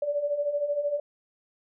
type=beating tone pair; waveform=sine; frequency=570 / 583 Hz; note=C#5 / D5; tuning=+48 / -13 cents; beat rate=13 Hz; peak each=-32 / -26 dBFS; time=0.02-1 s; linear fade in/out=5 ms; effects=none